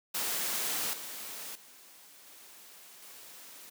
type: noise with level steps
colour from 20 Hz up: white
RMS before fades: -33 / -42 / -55 / -53 / -50 dBFS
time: 0.14-3.7 s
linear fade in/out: 10 ms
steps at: 0.93 / 1.55 / 2.26 / 3.02 s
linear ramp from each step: 5 ms
effects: high-pass 200 Hz 12 dB/octave